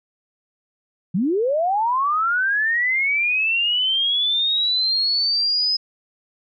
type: linear sweep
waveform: sine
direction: up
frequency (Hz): 159.5 to 5090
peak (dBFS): -17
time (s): 1.14-5.77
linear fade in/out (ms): 10
effects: none